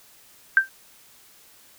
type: tone with exponential decay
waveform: sine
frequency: 1568 Hz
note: G6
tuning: in tune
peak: -8 dBFS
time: 0.57-0.69 s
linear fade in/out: 1 ms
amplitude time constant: 24 ms
effects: white hiss -53 dBFS RMS until 1.78 s